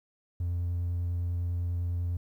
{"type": "tone with vibrato", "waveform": "triangle", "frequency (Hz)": 87.31, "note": "F2", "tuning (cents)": 0, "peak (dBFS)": -25, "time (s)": [0.4, 2.17], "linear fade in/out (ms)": 5, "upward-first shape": "triangle", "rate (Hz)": 10, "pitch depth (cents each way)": 13, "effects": ["tanh soft clip ceiling -23 dBFS", "11-bit"]}